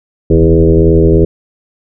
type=tone with frequency modulation; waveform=sine; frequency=242.5 Hz; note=B3; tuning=31 cents flat; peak=-4 dBFS; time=0.3-1.25 s; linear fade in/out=5 ms; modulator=82.7 Hz; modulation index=2.8; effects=none